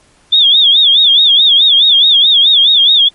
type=tone with vibrato; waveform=sine; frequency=3478 Hz; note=A7; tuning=21 cents flat; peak=-4 dBFS; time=0.32-3.09 s; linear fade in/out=10 ms; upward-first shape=sine; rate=4.7 Hz; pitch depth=140 cents each way; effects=pink hiss -49 dBFS RMS until 3.14 s + MP3 48 kbps